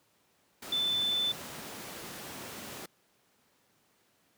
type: tone in noise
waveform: sine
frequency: 3520 Hz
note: A7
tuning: in tune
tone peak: -27 dBFS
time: 0.72-1.32 s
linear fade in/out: 5 ms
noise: pink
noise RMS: -42 dBFS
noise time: 0.62-2.86 s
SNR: +12 dB
effects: pink hiss -69 dBFS RMS until 4.37 s + high-pass 150 Hz 12 dB/octave

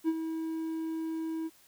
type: tone with ADSR envelope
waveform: triangle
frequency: 322.7 Hz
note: E4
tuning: 37 cents flat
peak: -21 dBFS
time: 0.04-1.5 s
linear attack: 43 ms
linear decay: 45 ms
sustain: -9 dB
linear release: 38 ms
effects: white hiss -61 dBFS RMS until 1.67 s

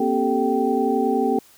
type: tone cluster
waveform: sine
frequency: 237.4 / 268.4 / 390.4 / 438.1 / 776 Hz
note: A#3 / C4 / G4 / A4 / G5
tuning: +32 / +44 / -7 / -7 / -18 cents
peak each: -24 dBFS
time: 0-1.39 s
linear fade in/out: 5 ms
effects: white hiss -52 dBFS RMS until 1.57 s

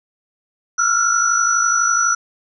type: tone cluster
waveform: sine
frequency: 1354 / 1406 / 5900 Hz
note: E6 / F6 / F#8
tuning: +46 / +11 / -6 cents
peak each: -18 dBFS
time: 0.78-2.15 s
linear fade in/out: 10 ms
effects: none

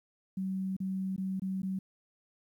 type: tone with dropouts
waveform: sine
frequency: 190 Hz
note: F#3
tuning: 46 cents sharp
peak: -31 dBFS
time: 0.37-1.79 s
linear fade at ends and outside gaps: 5 ms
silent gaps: 0.766-0.802 / 1.163-1.179 / 1.397-1.419 / 1.62-1.63 s
effects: 11-bit

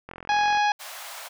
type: click train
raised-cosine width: 0.5 ms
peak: -23 dBFS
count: 22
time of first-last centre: 0.09-0.573 s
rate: 43.5 Hz
type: harmonic tone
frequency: 830.6 Hz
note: G#5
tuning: in tune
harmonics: 1 / 2 / 3 / 4 / 5 / 6 / 7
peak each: -20 / -27 / -31 / -35 / -38 / -40 / -43 dBFS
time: 0.29-0.72 s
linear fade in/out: 2 ms
type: high-pass noise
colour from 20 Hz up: pink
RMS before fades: -39 dBFS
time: 0.79-1.29 s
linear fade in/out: 20 ms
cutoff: 610 Hz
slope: 48 dB/octave
effects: none

